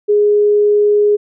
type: tone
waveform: sine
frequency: 415.1 Hz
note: G#4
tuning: 1 cent flat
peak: -8 dBFS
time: 0.08-1.17 s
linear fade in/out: 20 ms
effects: none